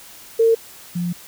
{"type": "tone pair in turn", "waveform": "sine", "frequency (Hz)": [454.6, 174.87], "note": ["A#4", "F3"], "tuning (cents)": [-43, 3], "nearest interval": "octave + perfect fourth", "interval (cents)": 1654, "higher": "first", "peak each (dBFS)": [-11, -20], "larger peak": "first", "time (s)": [[0.39, 0.55], [0.95, 1.13]], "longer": "second", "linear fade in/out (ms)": 10, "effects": ["white hiss -42 dBFS RMS until 1.27 s"]}